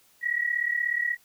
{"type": "tone pair together", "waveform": "sine", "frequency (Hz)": [1900, 1936.6], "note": ["A#6", "B6"], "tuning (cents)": [33, -34], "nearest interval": "unison", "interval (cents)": 33, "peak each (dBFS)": -27, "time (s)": [0.21, 1.17], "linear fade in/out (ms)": 50, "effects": ["white hiss -61 dBFS RMS until 1.24 s"]}